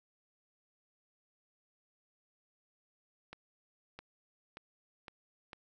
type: accelerating click train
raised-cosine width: 0.3 ms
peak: -30 dBFS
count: 5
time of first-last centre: 3.33-5.532 s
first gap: 660 ms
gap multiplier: 0.88
effects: none